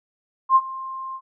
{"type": "tone with ADSR envelope", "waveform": "sine", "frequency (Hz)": 1056, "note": "C6", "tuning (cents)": 16, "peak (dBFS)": -9, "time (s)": [0.49, 1.21], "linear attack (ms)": 66, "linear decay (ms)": 48, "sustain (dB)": -20, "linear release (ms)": 59, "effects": []}